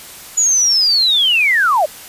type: linear sweep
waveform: sine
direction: down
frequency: 6950 to 554.4 Hz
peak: -10 dBFS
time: 0.37-1.86 s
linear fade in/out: 10 ms
effects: white hiss -35 dBFS RMS until 2.08 s + resampled to 32000 Hz